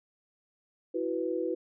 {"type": "chord", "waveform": "sine", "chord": "E suspended second", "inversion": "none", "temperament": "equal", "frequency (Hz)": [329.6, 370, 493.9], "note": ["E4", "F#4", "B4"], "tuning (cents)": [0, 0, 0], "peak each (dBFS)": -33, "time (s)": [0.94, 1.55], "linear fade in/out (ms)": 10, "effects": []}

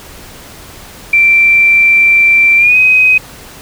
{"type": "tone with pitch glide", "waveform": "sine", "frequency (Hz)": [2349, 2518], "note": ["D7", "D#7"], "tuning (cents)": [0, 20], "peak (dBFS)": -4, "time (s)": [1.13, 3.18], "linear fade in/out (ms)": 5, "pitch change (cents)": 120, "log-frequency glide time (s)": [2.57, 2.77], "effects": ["pink hiss -33 dBFS RMS until 3.61 s"]}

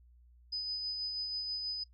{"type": "tone with tremolo", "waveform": "sine", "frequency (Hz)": 5000, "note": "D#8", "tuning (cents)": 8, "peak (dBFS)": -33, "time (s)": [0.52, 1.84], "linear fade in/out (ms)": 10, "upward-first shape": "sine", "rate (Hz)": 6.2, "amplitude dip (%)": 30, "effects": ["noise-tail reverb RT60 0.1 s tail -19 dB re dry", "added 60 Hz sine -58 dBFS peak until 1.93 s"]}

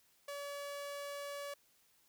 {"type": "tone", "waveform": "sawtooth", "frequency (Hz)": 570, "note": "C#5", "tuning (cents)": 48, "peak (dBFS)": -38, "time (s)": [0.28, 1.54], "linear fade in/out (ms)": 5, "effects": ["white hiss -71 dBFS RMS until 2.08 s"]}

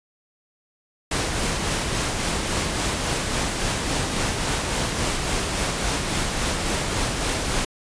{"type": "noise with tremolo", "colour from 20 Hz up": "pink", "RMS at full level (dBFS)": -23, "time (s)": [1.11, 7.65], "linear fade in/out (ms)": 5, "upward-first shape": "sine", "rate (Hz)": 3.6, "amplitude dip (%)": 30, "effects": ["resampled to 22050 Hz"]}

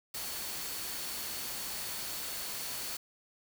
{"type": "tone in noise", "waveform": "sine", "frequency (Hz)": 4435, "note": "C#8", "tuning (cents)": 0, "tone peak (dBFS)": -47, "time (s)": [0.14, 2.97], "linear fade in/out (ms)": 5, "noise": "white", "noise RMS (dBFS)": -39, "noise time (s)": [0.14, 2.97], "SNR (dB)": -11, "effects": []}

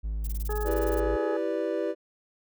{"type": "tone", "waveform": "triangle", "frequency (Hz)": 53.3, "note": "G#1", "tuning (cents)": 46, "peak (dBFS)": -26, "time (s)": [0.03, 1.17], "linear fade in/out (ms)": 20}
{"type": "noise bursts", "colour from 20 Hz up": "violet", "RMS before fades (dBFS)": -40, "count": 15, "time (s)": [0.24, 1], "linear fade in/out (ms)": 5, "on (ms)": 32, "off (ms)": 20}
{"type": "harmonic tone", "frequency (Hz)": 421.7, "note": "G#4", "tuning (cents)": 26, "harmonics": [1, 2, 3, 4], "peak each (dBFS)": [-31, -37, -41, -43], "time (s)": [0.49, 1.37], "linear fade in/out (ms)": 5}
{"type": "chord", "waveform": "triangle", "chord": "E minor seventh", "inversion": "none", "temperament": "equal", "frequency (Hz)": [329.6, 392, 493.9, 587.3], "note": ["E4", "G4", "B4", "D5"], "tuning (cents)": [0, 0, 0, 0], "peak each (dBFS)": -30, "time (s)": [0.64, 1.95], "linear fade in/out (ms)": 50}
{"effects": []}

